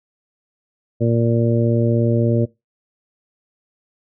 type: harmonic tone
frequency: 116.54 Hz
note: A#2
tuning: in tune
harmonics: 1 / 2 / 3 / 4 / 5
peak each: -17 / -20 / -22 / -23 / -24 dBFS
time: 1-2.46 s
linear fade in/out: 20 ms
effects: noise-tail reverb RT60 0.2 s tail -20 dB re dry